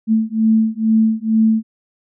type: beating tone pair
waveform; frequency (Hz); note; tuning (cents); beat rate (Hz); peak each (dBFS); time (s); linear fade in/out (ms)
sine; 220 / 222.2; A3 / A3; 0 / +17; 2.2; -15; 0.07-1.63; 50
effects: none